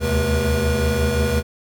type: tone cluster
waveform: square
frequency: 73.6 / 79.4 / 130.7 / 214.3 / 482.1 Hz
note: D2 / D#2 / C3 / A3 / B4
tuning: +4 / +36 / -1 / -45 / -42 cents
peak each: -26 / -22 / -27 / -27 / -23 dBFS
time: 0-1.43 s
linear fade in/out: 50 ms
effects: none